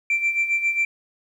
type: tone with tremolo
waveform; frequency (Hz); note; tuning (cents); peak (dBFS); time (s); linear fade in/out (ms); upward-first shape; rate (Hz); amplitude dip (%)
sine; 2349; D7; 0; -15; 0.1-0.85; 2; sine; 7.4; 70
effects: tanh soft clip ceiling -15 dBFS + 9-bit